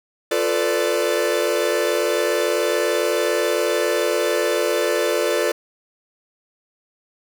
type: chord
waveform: 45% pulse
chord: B half-diminished seventh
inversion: second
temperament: equal with one note detuned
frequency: 349.2 / 440 / 500.2 / 587.3 Hz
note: F4 / A4 / B4 / D5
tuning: 0 / 0 / +22 / 0 cents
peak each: -25 / -23 / -24 / -23 dBFS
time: 0.31-5.52 s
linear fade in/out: 5 ms
effects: none